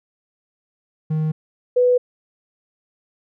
triangle / sine tone pair in turn, 156 / 495.3 Hz, D#3 / B4, +5 / +5 cents, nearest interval octave + minor sixth, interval 2000 cents, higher second, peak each -16 / -12 dBFS, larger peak second, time 1.1-1.32 / 1.76-1.98 s, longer neither, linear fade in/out 10 ms, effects none

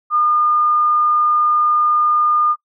sine tone, 1214 Hz, D#6, 43 cents flat, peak -12 dBFS, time 0.1-2.56 s, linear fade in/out 50 ms, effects noise-tail reverb RT60 0.1 s tail -21 dB re dry

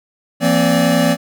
square tone cluster, 169.7 / 231.8 / 261.7 / 578 Hz, F3 / A#3 / C4 / D5, -49 / -10 / 0 / -28 cents, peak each -18 dBFS, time 0.4-1.17 s, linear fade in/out 50 ms, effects none

